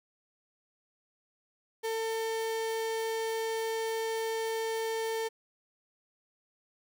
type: tone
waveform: 35% pulse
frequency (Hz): 448.3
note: A4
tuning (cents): +32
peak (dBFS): -29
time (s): 1.83-5.29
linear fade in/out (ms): 20
effects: none